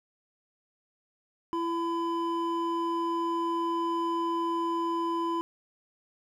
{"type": "tone pair together", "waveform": "triangle", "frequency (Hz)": [335.8, 1007.2], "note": ["E4", "B5"], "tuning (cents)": [32, 34], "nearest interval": "octave + perfect fifth", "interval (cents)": 1902, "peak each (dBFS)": -28, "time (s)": [1.53, 5.41], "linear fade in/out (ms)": 0, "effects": []}